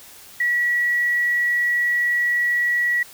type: tone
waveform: sine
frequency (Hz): 1932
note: B6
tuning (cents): -39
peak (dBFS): -17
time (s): 0.4-3.03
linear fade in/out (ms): 5
effects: white hiss -44 dBFS RMS until 3.13 s